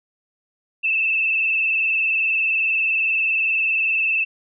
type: tone with vibrato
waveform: sine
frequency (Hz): 2637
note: E7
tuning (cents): 0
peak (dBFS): -17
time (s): 0.83-4.25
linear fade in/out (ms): 20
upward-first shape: sine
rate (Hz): 20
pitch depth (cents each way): 50
effects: none